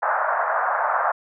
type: band-pass noise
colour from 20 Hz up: pink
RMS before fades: -22 dBFS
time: 0.02-1.12 s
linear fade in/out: 10 ms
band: 620 to 1600 Hz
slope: 48 dB/octave
effects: none